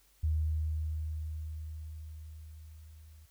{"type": "tone with level ramp", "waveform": "sine", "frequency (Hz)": 77.9, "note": "D#2", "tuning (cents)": 3, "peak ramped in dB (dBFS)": [-26, -52], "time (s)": [0.23, 3.26], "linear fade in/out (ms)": 10, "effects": ["added 50 Hz sine -67 dBFS peak until 3.3 s", "white hiss -67 dBFS RMS until 3.3 s"]}